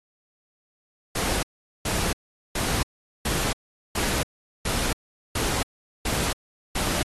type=noise bursts; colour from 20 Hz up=pink; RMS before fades=-26 dBFS; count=9; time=1.15-7.03 s; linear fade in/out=5 ms; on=280 ms; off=420 ms; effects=AAC 32 kbps